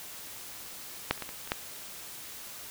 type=clicks; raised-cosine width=0.3 ms; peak=-8 / -29 / -19 / -24 / -27 / -11 dBFS; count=6; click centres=1.11 / 1.177 / 1.223 / 1.291 / 1.475 / 1.519 s; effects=white hiss -44 dBFS RMS until 2.7 s